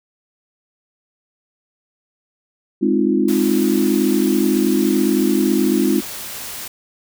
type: chord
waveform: sine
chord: F minor seventh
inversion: first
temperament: equal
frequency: 207.7 / 261.6 / 311.1 / 349.2 Hz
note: Ab3 / C4 / Eb4 / F4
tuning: 0 / 0 / 0 / 0 cents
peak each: -19 dBFS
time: 2.81-6.01 s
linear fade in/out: 20 ms
type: noise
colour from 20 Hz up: white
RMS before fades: -30 dBFS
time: 3.28-6.68 s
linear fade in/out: 5 ms
effects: none